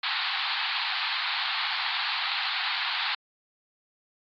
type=band-pass noise; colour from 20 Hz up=white; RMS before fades=-29 dBFS; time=0.03-3.15 s; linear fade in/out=5 ms; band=750 to 4500 Hz; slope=96 dB/octave; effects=AAC 64 kbps